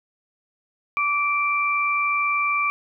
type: tone pair together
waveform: sine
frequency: 1162.4 / 2349 Hz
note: D6 / D7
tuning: -18 / 0 cents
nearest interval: octave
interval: 1218 cents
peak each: -22 dBFS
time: 0.97-2.7 s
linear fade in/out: 0 ms
effects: none